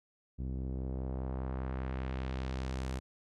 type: tone with low-pass filter sweep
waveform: sawtooth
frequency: 65 Hz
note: C2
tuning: 11 cents flat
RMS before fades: -37 dBFS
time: 0.38-3 s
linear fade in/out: 20 ms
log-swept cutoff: 240 to 9600 Hz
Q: 0.96
effects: none